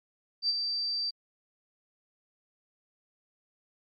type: tone with ADSR envelope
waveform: sine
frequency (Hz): 4667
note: D8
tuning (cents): -12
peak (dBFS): -21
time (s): 0.42-1.11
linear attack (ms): 70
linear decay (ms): 31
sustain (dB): -7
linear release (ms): 18
effects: tanh soft clip ceiling -21 dBFS + MP3 32 kbps